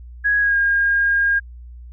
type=tone with pitch glide; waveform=sine; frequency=1661.2 to 1619.5 Hz; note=G#6 to G#6; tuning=0 to -44 cents; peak=-14 dBFS; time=0.24-1.4 s; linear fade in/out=20 ms; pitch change=-44 cents; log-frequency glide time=0.4-0.57 s; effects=added 60 Hz sine -35 dBFS peak until 1.92 s